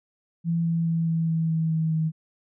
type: tone with pitch steps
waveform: sine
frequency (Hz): 167.5 / 166.25 / 165 / 163.77 / 162.54 / 161.33 / 160.12 / 158.92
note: E3 / E3 / E3 / E3 / E3 / E3 / D#3 / D#3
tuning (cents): +28 / +15 / +2 / -11 / -24 / -37 / +50 / +37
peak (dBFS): -21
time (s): 0.44-2.12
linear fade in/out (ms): 50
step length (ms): 210
effects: none